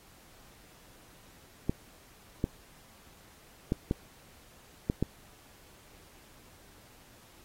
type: clicks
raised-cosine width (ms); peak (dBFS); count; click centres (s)
3; -14; 6; 1.695 / 2.441 / 3.721 / 3.911 / 4.899 / 5.026
effects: pink hiss -58 dBFS RMS until 7.44 s + AAC 48 kbps